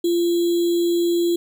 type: tone with sample-and-hold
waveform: sine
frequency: 343.9 Hz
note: F4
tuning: 27 cents flat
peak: -16 dBFS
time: 0.04-1.36 s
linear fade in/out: 5 ms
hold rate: 3675 Hz
effects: none